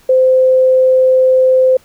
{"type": "tone", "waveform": "sine", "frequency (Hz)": 517, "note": "C5", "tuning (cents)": -21, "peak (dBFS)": -6, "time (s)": [0.09, 1.77], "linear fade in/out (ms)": 5, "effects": ["pink hiss -48 dBFS RMS until 1.84 s"]}